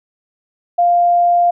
sine tone, 698.5 Hz, F5, in tune, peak -9 dBFS, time 0.78-1.51 s, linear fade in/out 10 ms, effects none

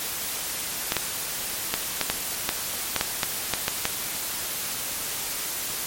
clicks, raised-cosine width 0.2 ms, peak -4 dBFS, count 12, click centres 0.921 / 0.967 / 1.74 / 2.013 / 2.1 / 2.491 / 2.963 / 3.011 / 3.232 / 3.537 / 3.681 / 3.854 s, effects white hiss -30 dBFS RMS until 5.86 s + MP3 64 kbps

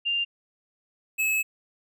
sine / square tone pair in turn, 2794 / 2588 Hz, F7 / E7, 0 / -32 cents, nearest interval minor second, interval 132 cents, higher first, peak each -23 dBFS, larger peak neither, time 0.05-0.25 / 1.18-1.43 s, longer second, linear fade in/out 20 ms, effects none

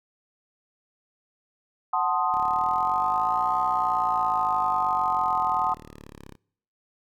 sine chord, F# diminished seventh, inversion none, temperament equal, 740 / 880 / 1046.5 / 1244.5 Hz, F#5 / A5 / C6 / Eb6, 0 / 0 / 0 / 0 cents, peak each -27 dBFS, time 1.93-5.74 s, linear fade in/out 5 ms
5% pulse exponential two-way sweep, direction up then down, 33.55 to 65.41 to 33.55 Hz, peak -32 dBFS, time 2.31-6.36 s, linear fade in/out 20 ms, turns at 3.57 s
effects noise-tail reverb RT60 0.7 s tail -26 dB re dry

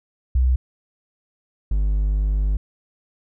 sine / triangle tone pair in turn, 63.4 / 50.46 Hz, B1 / G#1, +46 / -49 cents, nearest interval major third, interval 395 cents, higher first, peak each -14 / -15 dBFS, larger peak first, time 0.35-0.56 / 1.71-2.57 s, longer second, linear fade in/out 5 ms, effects none

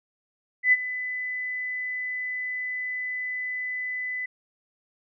sine tone with ADSR envelope, 2003 Hz, B6, 24 cents sharp, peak -13 dBFS, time 0.63-4.26 s, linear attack 94 ms, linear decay 34 ms, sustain -15 dB, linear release 7 ms, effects none

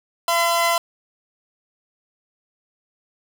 sawtooth tone pair together, 679 / 1016.5 Hz, F5 / B5, -49 / +50 cents, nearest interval perfect fifth, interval 699 cents, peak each -16 dBFS, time 0.28-0.78 s, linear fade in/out 2 ms, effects none

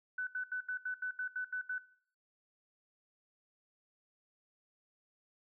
sine tone bursts, 1500 Hz, F#6, 23 cents sharp, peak -34 dBFS, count 10, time 0.18-1.783 s, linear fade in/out 5 ms, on 91 ms, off 77 ms, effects noise-tail reverb RT60 0.6 s tail -20 dB re dry

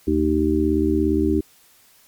harmonic tone, 77.2 Hz, D#2, 13 cents flat, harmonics 1 / 3 / 4 / 5, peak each -24 / -24 / -19 / -22 dBFS, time 0.07-1.41 s, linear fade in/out 10 ms, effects white hiss -54 dBFS RMS until 2.07 s + MP3 96 kbps

